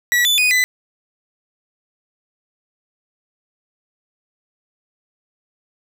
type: tone with pitch steps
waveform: 40% pulse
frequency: 1938 / 3491 / 2483 / 2004 Hz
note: B6 / A7 / D#7 / B6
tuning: -33 / -14 / -4 / +25 cents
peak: -12 dBFS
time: 0.12-0.64 s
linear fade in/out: 0 ms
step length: 130 ms
effects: none